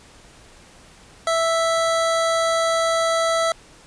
25% pulse tone, 659.3 Hz, E5, in tune, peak -14 dBFS, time 1.27-3.52 s, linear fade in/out 2 ms, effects pink hiss -48 dBFS RMS until 3.86 s + resampled to 22050 Hz

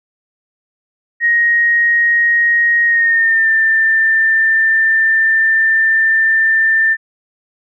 sine tone with pitch glide, 1877 to 1787.1 Hz, A#6 to A6, +11 to +26 cents, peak -9 dBFS, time 1.2-6.97 s, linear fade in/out 50 ms, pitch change -85 cents, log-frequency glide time 2.85-3.5 s, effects none

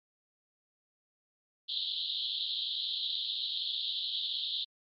pink band-pass noise, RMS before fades -35 dBFS, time 1.68-4.65 s, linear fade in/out 20 ms, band 3200 to 4200 Hz, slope 96 dB/octave, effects MP3 48 kbps

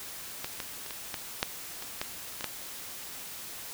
clicks, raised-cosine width 0.2 ms, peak -16 / -17 / -25 / -21 / -16 / -8 / -22 / -13 / -19 / -13 dBFS, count 10, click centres 0.445 / 0.602 / 0.863 / 0.908 / 1.142 / 1.429 / 1.824 / 2.015 / 2.409 / 2.443 s, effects white hiss -42 dBFS RMS until 3.73 s

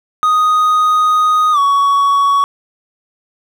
triangle tone with pitch glide, 1244.5 to 1121.6 Hz, D#6 to C#6, 0 to +20 cents, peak -7 dBFS, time 0.23-2.44 s, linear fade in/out 0 ms, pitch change -180 cents, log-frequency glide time 1.52-1.59 s, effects 7-bit

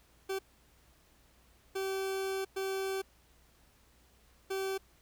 40% pulse tone bursts at uneven times, 385.6 Hz, G4, 28 cents flat, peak -32 dBFS, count 4, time 0.29-0.39 / 1.75-2.45 / 2.56-3.02 / 4.5-4.78 s, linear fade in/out 10 ms, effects added 60 Hz sine -67 dBFS peak until 5.01 s + pink hiss -66 dBFS RMS until 5.01 s

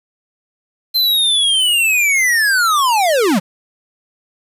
square linear sweep, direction down, 4132 to 159.6 Hz, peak -12 dBFS, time 0.94-3.4 s, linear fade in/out 20 ms, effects resampled to 32000 Hz + 7-bit

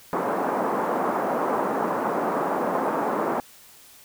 white band-pass noise, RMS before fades -25 dBFS, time 0.13-3.4 s, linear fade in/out 0 ms, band 200 to 1100 Hz, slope 24 dB/octave, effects white hiss -50 dBFS RMS until 4.04 s

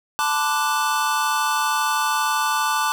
square chord, B minor seventh, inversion third, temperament equal with one note detuned, 880 / 1012.6 / 1174.7 / 1480 Hz, A5 / B5 / D6 / F#6, 0 / +43 / 0 / 0 cents, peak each -24 / -29 / -24 / -27 dBFS, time 0.19-2.92 s, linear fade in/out 0 ms, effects none

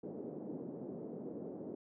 white band-pass noise, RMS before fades -45 dBFS, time 0.03-1.75 s, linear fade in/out 5 ms, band 170 to 450 Hz, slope 24 dB/octave, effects none

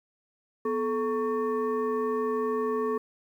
sine tone with frequency modulation, 434.7 Hz, A4, 21 cents flat, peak -25 dBFS, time 0.65-2.98 s, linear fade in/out 5 ms, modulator 682 Hz, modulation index 0.89, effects 10-bit

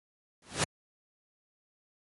pink noise with exponential growth, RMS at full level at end -23 dBFS, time 0.42-0.64 s, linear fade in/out 2 ms, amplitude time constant 46 ms, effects high-pass 100 Hz 12 dB/octave + MP3 48 kbps

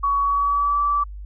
sine tone with pitch glide, 1125 to 1158 Hz, C#6 to D6, +25 to -25 cents, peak -17 dBFS, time 0.03-1.04 s, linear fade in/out 10 ms, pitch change +50 cents, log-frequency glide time 0.21-0.81 s, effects added 50 Hz sine -32 dBFS peak until 1.25 s

